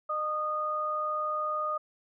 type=tone pair together; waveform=sine; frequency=609 / 1231.4 Hz; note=D#5 / D#6; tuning=-37 / -18 cents; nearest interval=octave; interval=1219 cents; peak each=-35 / -29 dBFS; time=0.09-1.78 s; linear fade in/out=10 ms; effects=none